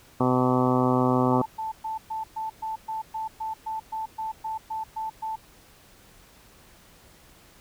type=harmonic tone; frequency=126.9 Hz; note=B2; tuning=47 cents sharp; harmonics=1 / 2 / 3 / 4 / 5 / 6 / 7 / 8 / 9 / 10; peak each=-27 / -23 / -28 / -29 / -32 / -31 / -30 / -34 / -30 / -39 dBFS; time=0.2-1.42 s; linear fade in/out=5 ms
type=tone bursts; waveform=sine; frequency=881 Hz; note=A5; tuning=2 cents sharp; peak=-28 dBFS; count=16; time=1.32-5.36 s; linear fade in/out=10 ms; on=140 ms; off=120 ms
effects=pink hiss -54 dBFS RMS until 7.6 s